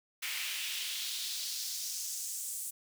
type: noise with high-pass filter sweep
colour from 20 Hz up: pink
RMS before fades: -38 dBFS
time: 0.22-2.71 s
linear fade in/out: 10 ms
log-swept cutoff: 2200 to 8800 Hz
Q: 2.1
effects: none